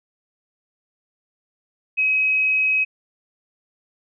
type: tone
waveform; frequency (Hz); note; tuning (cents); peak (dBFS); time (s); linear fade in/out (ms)
sine; 2543; D#7; +37; -16; 1.97-2.85; 20
effects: none